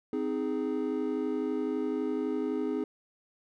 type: chord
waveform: triangle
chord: Ab major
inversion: first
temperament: just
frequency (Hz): 259.6 / 311.5 / 415.3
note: C4 / Eb4 / Ab4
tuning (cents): -13 / +2 / 0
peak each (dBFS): -31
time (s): 0.13-2.84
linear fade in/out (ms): 2
effects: none